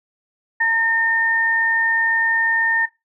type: tone pair together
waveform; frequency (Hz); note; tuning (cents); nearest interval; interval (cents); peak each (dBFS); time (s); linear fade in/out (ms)
sine; 911 / 1822; A#5 / A#6; -40 / -40; octave; 1200; -24 / -15; 0.6-2.86; 10
effects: noise-tail reverb RT60 0.2 s tail -18 dB re dry